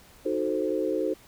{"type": "chord", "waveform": "sine", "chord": "D# diminished seventh", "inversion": "none", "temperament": "equal", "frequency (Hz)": [311.1, 370, 440, 523.3], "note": ["D#4", "F#4", "A4", "C5"], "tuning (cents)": [0, 0, 0, 0], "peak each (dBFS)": -30, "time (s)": [0.25, 1.14], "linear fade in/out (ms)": 10, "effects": ["pink hiss -54 dBFS RMS until 1.27 s"]}